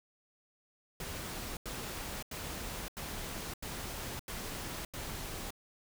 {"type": "noise bursts", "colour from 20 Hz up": "pink", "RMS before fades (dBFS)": -41, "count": 7, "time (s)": [1, 5.506], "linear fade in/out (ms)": 2, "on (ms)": 570, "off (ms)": 86, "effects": []}